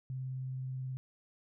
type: tone with vibrato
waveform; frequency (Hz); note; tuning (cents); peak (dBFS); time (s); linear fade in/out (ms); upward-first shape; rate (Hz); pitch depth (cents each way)
sine; 130.2; C3; -8; -36; 0.1-0.97; 0; sine; 19; 14
effects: none